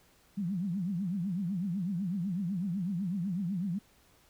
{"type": "tone with vibrato", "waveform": "sine", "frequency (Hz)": 185, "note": "F#3", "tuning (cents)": 0, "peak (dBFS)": -30, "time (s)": [0.37, 3.79], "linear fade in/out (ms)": 10, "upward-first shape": "triangle", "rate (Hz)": 8, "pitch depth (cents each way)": 240, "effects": ["pink hiss -64 dBFS RMS until 4.29 s"]}